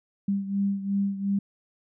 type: beating tone pair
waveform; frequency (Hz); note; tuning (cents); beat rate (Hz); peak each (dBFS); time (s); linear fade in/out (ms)
sine; 197.8 / 200.6; G3 / G3; +16 / +40; 2.8; -25 / -30; 0.28-1.39; 5
effects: none